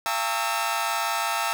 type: tone cluster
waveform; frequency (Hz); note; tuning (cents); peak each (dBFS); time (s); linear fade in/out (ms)
sawtooth; 682 / 803 / 909 / 1118 / 1305; F5 / G5 / A#5 / C#6 / E6; -41 / +41 / -44 / +14 / -18; -28 / -28 / -25 / -32 / -25; 0.06-1.53; 0
effects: none